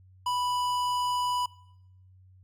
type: tone with tanh clipping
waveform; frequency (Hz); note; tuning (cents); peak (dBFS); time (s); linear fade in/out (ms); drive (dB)
sine; 987.8; B5; 0; -28; 0.26-1.46; 5; 18
effects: noise-tail reverb RT60 0.8 s tail -21 dB re dry + added 93 Hz sine -53 dBFS peak until 2.43 s